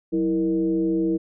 sine tone with frequency modulation, 326.6 Hz, E4, 16 cents flat, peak -19 dBFS, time 0.12-1.18 s, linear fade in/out 20 ms, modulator 140 Hz, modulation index 0.72, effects none

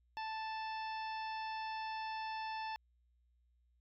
harmonic tone, 880 Hz, A5, in tune, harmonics 1 / 2 / 3 / 4 / 5 / 6, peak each -40 / -49 / -50 / -56 / -57 / -55 dBFS, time 0.17-2.76 s, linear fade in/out 0 ms, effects added 60 Hz sine -70 dBFS peak until 3.8 s

